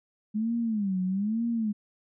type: tone with vibrato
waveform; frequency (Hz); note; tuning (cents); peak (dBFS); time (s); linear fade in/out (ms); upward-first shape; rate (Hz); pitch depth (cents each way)
sine; 207.8; G#3; +1; -25; 0.34-1.73; 20; sine; 1.1; 210
effects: none